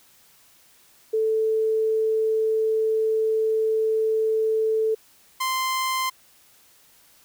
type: tone pair in turn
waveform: sine / sawtooth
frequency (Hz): 440 / 1042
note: A4 / C6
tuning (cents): 0 / -7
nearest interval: octave + minor third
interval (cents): 1493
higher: second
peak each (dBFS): -19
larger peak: neither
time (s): 1.13-4.95 / 5.4-6.1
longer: first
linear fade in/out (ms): 10
effects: white hiss -56 dBFS RMS until 7.24 s